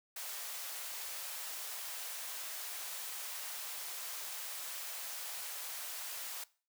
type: high-pass noise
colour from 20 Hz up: white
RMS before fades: -43 dBFS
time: 0.16-6.44 s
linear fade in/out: 5 ms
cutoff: 550 Hz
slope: 24 dB/octave
effects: noise-tail reverb RT60 0.4 s tail -21 dB re dry